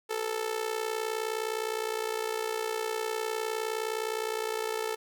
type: tone with amplitude modulation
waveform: sawtooth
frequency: 440 Hz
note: A4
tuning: in tune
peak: -23 dBFS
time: 0.09-4.96 s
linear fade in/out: 20 ms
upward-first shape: sine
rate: 59.6 Hz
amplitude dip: 75%
effects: none